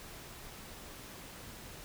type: silence
effects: pink hiss -49 dBFS RMS until 1.84 s